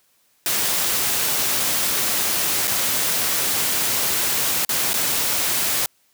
white noise with dropouts, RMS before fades -21 dBFS, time 0.46-5.86 s, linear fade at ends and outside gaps 1 ms, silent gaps 2.673-2.678 / 4.65-4.692 / 4.933-4.94 s, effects white hiss -62 dBFS RMS until 6.13 s + high-pass 80 Hz 12 dB/octave

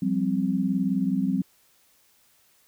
sine chord, F suspended second, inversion none, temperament equal with one note detuned, 177.15 / 196 / 261.6 Hz, F3 / G3 / C4, +25 / 0 / 0 cents, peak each -28 / -25 / -26 dBFS, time 0.02-1.42 s, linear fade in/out 5 ms, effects white hiss -62 dBFS RMS until 2.67 s

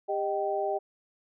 sine tone cluster, 400.2 / 618 / 776 Hz, G4 / D#5 / G5, +36 / -12 / -18 cents, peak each -31 dBFS, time 0.08-0.79 s, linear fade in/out 20 ms, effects none

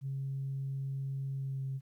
sine tone with pitch glide, 136 to 134.28 Hz, C#3 to C3, -33 to +45 cents, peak -33 dBFS, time 0.01-1.81 s, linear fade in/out 50 ms, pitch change -22 cents, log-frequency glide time 1.34-1.65 s, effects tanh soft clip ceiling -29 dBFS + 12-bit

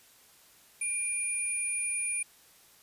sine tone pair together, 2397 / 9588 Hz, D7 / D9, +35 / +35 cents, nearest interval 2 octaves, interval 2400 cents, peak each -36 / -30 dBFS, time 0.81-2.23 s, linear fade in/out 5 ms, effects white hiss -59 dBFS RMS until 2.82 s + resampled to 32000 Hz

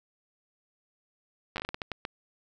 slowing click train, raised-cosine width 0.3 ms, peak -17 dBFS, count 11, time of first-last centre 1.56-2.051 s, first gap 9 ms, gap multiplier 1.35, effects none

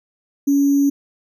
sine tone with sample-and-hold, 281.6 Hz, C#4, 27 cents sharp, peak -12 dBFS, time 0.47-0.9 s, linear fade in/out 10 ms, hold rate 6300 Hz, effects none

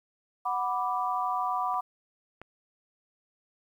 sine chord, B minor, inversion second, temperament equal, 740 / 987.8 / 1174.7 Hz, F#5 / B5 / D6, 0 / 0 / 0 cents, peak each -31 dBFS, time 0.45-1.81 s, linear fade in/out 10 ms
clicks, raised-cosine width 0.5 ms, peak -35 / -28 dBFS, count 2, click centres 1.742 / 2.416 s
effects 10-bit

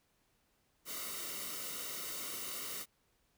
white noise with comb filter, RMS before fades -42 dBFS, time 0.85-2.86 s, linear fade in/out 50 ms, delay 1.2 ms, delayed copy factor -0.7, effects pink hiss -75 dBFS RMS until 3.37 s

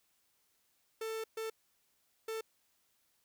45% pulse tone bursts at uneven times, 444.3 Hz, A4, 17 cents sharp, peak -37 dBFS, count 3, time 1.01-1.24 / 1.37-1.5 / 2.28-2.41 s, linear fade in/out 5 ms, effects white hiss -75 dBFS RMS until 3.24 s

